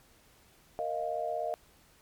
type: chord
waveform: sine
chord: Bb suspended fourth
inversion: none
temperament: equal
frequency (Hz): 466.2 / 622.3 / 698.5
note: Bb4 / Eb5 / F5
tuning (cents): 0 / 0 / 0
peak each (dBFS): -39 / -34 / -34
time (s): 0.79-1.54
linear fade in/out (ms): 0
effects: pink hiss -62 dBFS RMS until 2.01 s + MP3 96 kbps